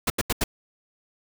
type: noise bursts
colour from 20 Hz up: pink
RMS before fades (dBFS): -23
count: 4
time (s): 0.07-0.44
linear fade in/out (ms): 5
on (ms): 31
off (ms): 82
effects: none